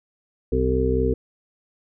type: harmonic tone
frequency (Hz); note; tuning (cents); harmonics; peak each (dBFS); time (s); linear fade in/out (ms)
64.4; C2; -27; 1 / 2 / 3 / 4 / 6 / 7; -23 / -28 / -34 / -26 / -25 / -23; 0.52-1.14; 5
effects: none